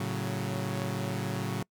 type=chord; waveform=sawtooth; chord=F# minor; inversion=first; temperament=equal with one note detuned; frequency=111.73 / 138.59 / 185 Hz; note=A2 / C#3 / F#3; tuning=+27 / 0 / 0 cents; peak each=-31 dBFS; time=0-1.63 s; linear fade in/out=5 ms; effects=noise-tail reverb RT60 0.1 s tail -26 dB re dry